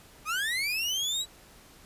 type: linear sweep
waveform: 30% pulse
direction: up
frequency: 1184 to 3951 Hz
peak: -25 dBFS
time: 0.25-1.26 s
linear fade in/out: 50 ms
effects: pink hiss -54 dBFS RMS until 1.85 s + resampled to 32000 Hz